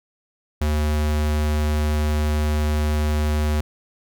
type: tone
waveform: square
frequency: 75.5 Hz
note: D2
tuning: 48 cents sharp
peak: -19 dBFS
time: 0.61-3.61 s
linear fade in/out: 5 ms
effects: none